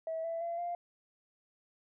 sine tone with pitch steps, 648 / 663.9 / 680.2 / 696.9 Hz, E5 / E5 / F5 / F5, -30 / +12 / -46 / -4 cents, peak -33 dBFS, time 0.07-0.75 s, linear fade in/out 2 ms, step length 170 ms, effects tanh soft clip ceiling -29 dBFS

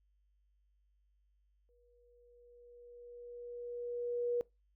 sine tone with exponential growth, 481.6 Hz, B4, 44 cents flat, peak -30 dBFS, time 1.69-4.41 s, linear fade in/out 0 ms, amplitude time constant 590 ms, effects noise-tail reverb RT60 0.2 s tail -22 dB re dry + added 50 Hz sine -70 dBFS peak until 4.75 s

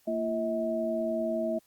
sine tone cluster, 229.2 / 340.1 / 642 Hz, A#3 / F4 / E5, -29 / -46 / -46 cents, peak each -33 / -35 / -29 dBFS, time 0.07-1.59 s, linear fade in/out 10 ms, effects white hiss -66 dBFS RMS until 1.66 s + Opus 48 kbps

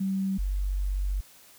sine tone pair in turn, 192.6 / 47.78 Hz, G3 / G1, -30 / -44 cents, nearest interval 2 octaves, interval 2414 cents, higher first, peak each -25 dBFS, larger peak neither, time 0-0.38 / 0.38-1.21 s, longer second, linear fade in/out 10 ms, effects white hiss -54 dBFS RMS until 1.58 s

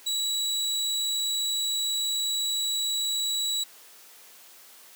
30% pulse tone, 3909 Hz, B7, 19 cents flat, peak -23 dBFS, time 0.06-3.64 s, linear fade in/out 10 ms, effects white hiss -51 dBFS RMS until 4.95 s + high-pass 300 Hz 12 dB/octave

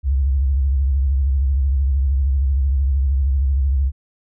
sine tone with vibrato, 67.8 Hz, C#2, 38 cents flat, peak -14 dBFS, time 0.03-3.92 s, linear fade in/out 50 ms, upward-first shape triangle, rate 13 Hz, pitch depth 140 cents each way, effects none

